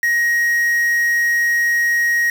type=tone with quantisation; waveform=triangle; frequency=1884 Hz; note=A#6; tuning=18 cents sharp; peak=-12 dBFS; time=0.03-2.3 s; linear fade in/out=2 ms; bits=5; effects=none